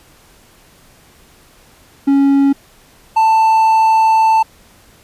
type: tone pair in turn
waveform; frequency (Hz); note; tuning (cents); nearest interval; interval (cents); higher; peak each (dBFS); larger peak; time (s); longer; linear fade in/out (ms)
triangle; 277.2 / 886.2; C#4 / A5; 0 / +12; octave + minor sixth; 2012; second; -6; neither; 2.07-2.53 / 3.16-4.43; second; 10
effects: pink hiss -47 dBFS RMS until 5.03 s + resampled to 32000 Hz